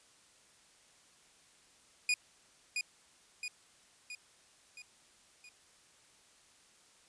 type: tone with echo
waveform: sawtooth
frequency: 2458 Hz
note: D#7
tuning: 22 cents flat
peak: -24 dBFS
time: 2.09-2.14 s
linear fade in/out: 2 ms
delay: 670 ms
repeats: 5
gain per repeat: -5 dB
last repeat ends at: 5.49 s
effects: white hiss -64 dBFS RMS until 7.08 s + resampled to 22050 Hz